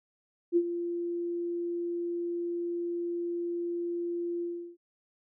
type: tone with ADSR envelope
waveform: sine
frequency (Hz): 345.1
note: F4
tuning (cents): -21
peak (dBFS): -19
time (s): 0.52-4.77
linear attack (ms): 45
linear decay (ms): 59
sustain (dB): -11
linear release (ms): 350
effects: none